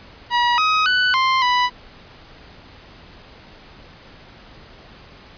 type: tone with pitch steps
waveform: sawtooth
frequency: 962 / 1263 / 1493 / 1050 / 989 Hz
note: B5 / D#6 / F#6 / C6 / B5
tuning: -46 / +26 / +15 / +6 / +2 cents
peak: -11 dBFS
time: 0.3-1.7 s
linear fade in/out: 50 ms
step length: 280 ms
effects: pink hiss -44 dBFS RMS until 5.37 s + resampled to 11025 Hz